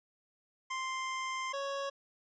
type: tone pair in turn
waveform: 25% pulse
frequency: 1046.5 / 554.4 Hz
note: C6 / C#5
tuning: 0 / 0 cents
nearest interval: major seventh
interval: 1100 cents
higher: first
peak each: -31 / -31 dBFS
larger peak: neither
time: 0.7-1.53 / 1.53-1.9 s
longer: first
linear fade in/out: 10 ms
effects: resampled to 16000 Hz